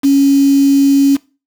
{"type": "tone with quantisation", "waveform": "sine", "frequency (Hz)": 277.2, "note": "C#4", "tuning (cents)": 0, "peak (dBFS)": -6, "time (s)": [0.03, 1.17], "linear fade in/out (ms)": 20, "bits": 4, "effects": ["noise-tail reverb RT60 0.3 s tail -20 dB re dry"]}